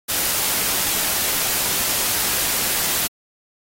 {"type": "noise", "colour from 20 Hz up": "white", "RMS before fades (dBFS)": -21, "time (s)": [0.08, 3.08], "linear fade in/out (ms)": 20, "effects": ["AAC 48 kbps"]}